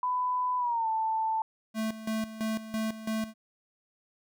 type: tone with pitch glide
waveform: sine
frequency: 999 to 884.9 Hz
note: B5 to A5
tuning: +20 to +10 cents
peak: -26 dBFS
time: 0.03-1.42 s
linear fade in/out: 2 ms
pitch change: -210 cents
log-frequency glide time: 0.58-0.88 s
type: tone with tremolo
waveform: square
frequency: 220 Hz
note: A3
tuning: in tune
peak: -29 dBFS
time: 1.74-3.34 s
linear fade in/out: 50 ms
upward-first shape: square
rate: 3 Hz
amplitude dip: 75%
effects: none